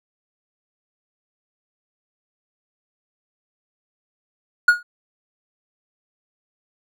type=tone with exponential decay; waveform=triangle; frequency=1441 Hz; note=F#6; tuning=46 cents flat; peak=-4 dBFS; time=4.68-4.83 s; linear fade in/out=5 ms; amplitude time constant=32 ms; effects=none